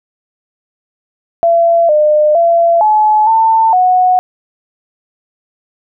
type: tone with pitch steps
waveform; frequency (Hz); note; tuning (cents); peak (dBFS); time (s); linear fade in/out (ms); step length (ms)
sine; 676 / 604 / 678 / 855 / 894 / 734; E5 / D5 / E5 / A5 / A5 / F#5; +43 / +48 / +49 / -50 / +27 / -14; -6; 1.43-4.19; 0; 460
effects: none